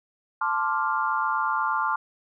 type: chord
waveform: sine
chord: D minor seventh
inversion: second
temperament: equal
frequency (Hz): 880 / 1046.5 / 1174.7 / 1396.9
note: A5 / C6 / D6 / F6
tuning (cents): 0 / 0 / 0 / 0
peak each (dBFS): -28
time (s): 0.41-1.96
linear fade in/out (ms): 5
effects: none